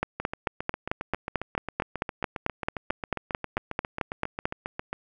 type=two click trains; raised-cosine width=0.5 ms; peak=-16 / -10 dBFS; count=36 / 21; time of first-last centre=0.2-4.93 / 0.03-4.455 s; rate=7.4 / 4.52 Hz; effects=none